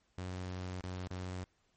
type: tone with dropouts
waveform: sawtooth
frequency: 91.6 Hz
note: F#2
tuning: 17 cents flat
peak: -35 dBFS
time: 0.18-1.44 s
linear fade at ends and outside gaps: 0 ms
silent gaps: 0.808-0.839 / 1.075-1.106 s
effects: pink hiss -75 dBFS RMS until 1.76 s + MP3 32 kbps